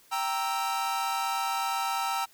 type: chord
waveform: 45% pulse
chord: E diminished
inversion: first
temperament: equal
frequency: 784 / 932.3 / 1318.5 Hz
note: G5 / Bb5 / E6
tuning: 0 / 0 / 0 cents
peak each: -32 dBFS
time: 0.11-2.26 s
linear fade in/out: 20 ms
effects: white hiss -59 dBFS RMS until 2.33 s